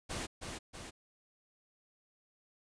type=noise with echo; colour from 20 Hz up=pink; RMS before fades=-39 dBFS; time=0.09-0.27 s; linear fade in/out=20 ms; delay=320 ms; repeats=2; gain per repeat=-4 dB; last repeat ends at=0.91 s; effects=resampled to 22050 Hz